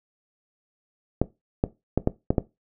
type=clicks; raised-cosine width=2 ms; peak=-6 dBFS; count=6; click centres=1.216 / 1.639 / 1.976 / 2.074 / 2.305 / 2.382 s; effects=noise-tail reverb RT60 0.2 s tail -17 dB re dry